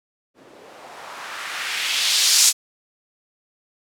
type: noise with low-pass filter sweep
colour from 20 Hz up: violet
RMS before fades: -22 dBFS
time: 0.34-2.53 s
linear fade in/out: 50 ms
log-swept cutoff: 330 to 6800 Hz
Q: 1.4
effects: none